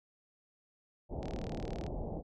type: low-pass noise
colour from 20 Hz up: pink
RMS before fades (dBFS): -39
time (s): 1.09-2.23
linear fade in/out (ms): 50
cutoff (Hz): 790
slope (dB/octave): 48
type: click train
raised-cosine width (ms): 0.2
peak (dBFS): -31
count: 25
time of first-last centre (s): 1.23-1.865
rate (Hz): 37.8
effects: none